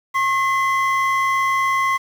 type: tone pair together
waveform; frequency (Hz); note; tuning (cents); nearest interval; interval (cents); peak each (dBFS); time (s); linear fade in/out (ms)
triangle; 1080.7 / 2037; C#6 / C7; -44 / -47; major seventh; 1097; -15 / -19; 0.14-1.98; 20
effects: tanh soft clip ceiling -8 dBFS + 7-bit